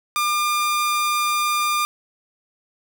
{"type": "tone", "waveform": "sawtooth", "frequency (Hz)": 1201, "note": "D6", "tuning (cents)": 38, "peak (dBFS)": -15, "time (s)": [0.16, 1.85], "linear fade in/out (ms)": 0, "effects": ["9-bit"]}